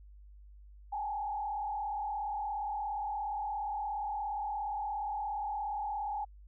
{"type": "tone with frequency modulation", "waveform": "sine", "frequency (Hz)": 830.6, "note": "G#5", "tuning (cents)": 0, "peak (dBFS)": -33, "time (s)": [0.92, 6.25], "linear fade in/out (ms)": 10, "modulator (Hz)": 37.1, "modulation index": 1.1, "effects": ["added 50 Hz sine -51 dBFS peak until 6.47 s"]}